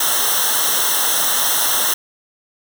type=noise with comb filter; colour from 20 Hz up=white; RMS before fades=-17 dBFS; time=0-1.94 s; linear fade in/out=5 ms; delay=0.42 ms; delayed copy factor=-0.95; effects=none